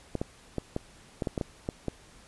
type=clicks; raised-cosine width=2 ms; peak=-16 dBFS; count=10; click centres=0.153 / 0.215 / 0.583 / 0.764 / 1.222 / 1.272 / 1.378 / 1.412 / 1.689 / 1.883 s; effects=pink hiss -55 dBFS RMS until 2.27 s + resampled to 24000 Hz